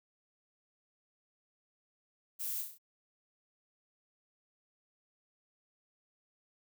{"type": "noise with echo", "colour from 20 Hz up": "violet", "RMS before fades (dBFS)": -39, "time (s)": [2.39, 2.63], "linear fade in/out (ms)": 20, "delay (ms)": 31, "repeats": 5, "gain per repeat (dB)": -4, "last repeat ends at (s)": 2.785, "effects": []}